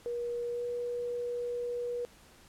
sine tone with pitch glide, 477.9 to 483.2 Hz, A#4 to B4, +43 to -38 cents, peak -32 dBFS, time 0.06-2.05 s, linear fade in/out 0 ms, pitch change +19 cents, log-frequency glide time 0.51-0.64 s, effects pink hiss -58 dBFS RMS until 2.48 s + low-pass 12000 Hz 12 dB/octave

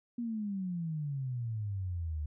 sine exponential sweep, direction down, 242.1 to 73.42 Hz, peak -33 dBFS, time 0.18-2.26 s, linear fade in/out 5 ms, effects none

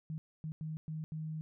sine tone bursts at uneven times, 156.8 Hz, D#3, 14 cents sharp, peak -37 dBFS, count 5, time 0.1-0.18 / 0.44-0.52 / 0.61-0.77 / 0.88-1.04 / 1.12-1.41 s, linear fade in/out 0 ms, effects none

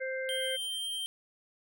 harmonic tone, 523.3 Hz, C5, in tune, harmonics 1 / 3 / 4, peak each -34 / -39 / -40 dBFS, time 0-0.57 s, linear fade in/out 20 ms
square tone, 3149 Hz, G7, 7 cents sharp, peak -34 dBFS, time 0.29-1.06 s, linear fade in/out 0 ms
effects none

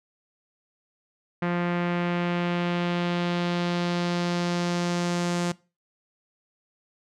sawtooth tone with low-pass filter sweep, 174.61 Hz, F3, in tune, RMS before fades -26 dBFS, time 1.42-5.52 s, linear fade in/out 5 ms, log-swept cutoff 2000 to 7400 Hz, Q 1.5, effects noise-tail reverb RT60 0.3 s tail -21 dB re dry

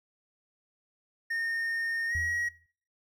triangle tone with pitch glide, 1833 to 1903.1 Hz, A#6 to A#6, -30 to +35 cents, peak -27 dBFS, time 1.3-2.49 s, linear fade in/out 10 ms, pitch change +65 cents, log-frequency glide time 2.08-2.14 s
sine tone with exponential decay, 82.41 Hz, E2, in tune, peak -31 dBFS, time 2.15-2.66 s, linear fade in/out 0 ms, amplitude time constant 110 ms
effects noise-tail reverb RT60 0.5 s tail -21 dB re dry

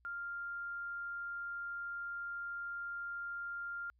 sine tone, 1396.9 Hz, F6, in tune, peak -39 dBFS, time 0.05-3.9 s, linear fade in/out 0 ms, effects added 60 Hz sine -68 dBFS peak until 3.99 s

